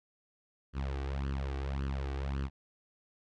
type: tone with flanger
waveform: sawtooth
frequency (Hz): 68.2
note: C#2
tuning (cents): -28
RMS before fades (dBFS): -35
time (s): 0.73-2.5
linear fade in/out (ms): 50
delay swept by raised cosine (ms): 0.65 to 2.65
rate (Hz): 1.8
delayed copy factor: +0.8
effects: low-pass 4000 Hz 12 dB/octave